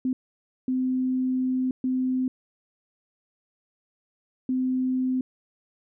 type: tone bursts at uneven times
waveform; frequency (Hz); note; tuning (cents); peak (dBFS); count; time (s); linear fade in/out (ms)
sine; 257; C4; -31; -22; 4; 0.05-0.13 / 0.68-1.71 / 1.84-2.28 / 4.49-5.21; 2
effects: none